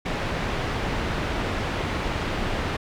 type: low-pass noise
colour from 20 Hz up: pink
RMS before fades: -27 dBFS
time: 0.05-2.77 s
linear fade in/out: 10 ms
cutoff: 2900 Hz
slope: 12 dB/octave
effects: none